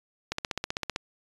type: click train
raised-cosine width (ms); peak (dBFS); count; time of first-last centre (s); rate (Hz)
0.2; -12; 11; 0.32-0.961; 15.6
effects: resampled to 24000 Hz